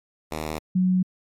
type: tone pair in turn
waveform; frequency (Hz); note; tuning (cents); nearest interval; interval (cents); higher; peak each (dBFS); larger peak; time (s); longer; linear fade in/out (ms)
5% pulse / sine; 77.78 / 184.19; D#2 / F#3; 0 / -8; octave + minor third; 1492; second; -17; neither; 0.31-0.59 / 0.75-1.03; neither; 10
effects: MP3 64 kbps